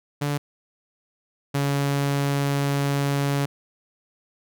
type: tone pair in turn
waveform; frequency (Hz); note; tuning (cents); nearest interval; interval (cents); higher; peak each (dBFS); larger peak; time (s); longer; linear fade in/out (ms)
sawtooth; 144.6 / 140.89; D3 / C#3; -27 / +28; unison; 45; first; -19 / -17; second; 0.21-0.38 / 1.54-3.46; second; 10
effects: none